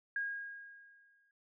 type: tone with exponential decay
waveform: sine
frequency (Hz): 1632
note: G#6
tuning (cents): -31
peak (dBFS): -32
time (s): 0.16-1.31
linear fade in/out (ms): 2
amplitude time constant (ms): 250
effects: none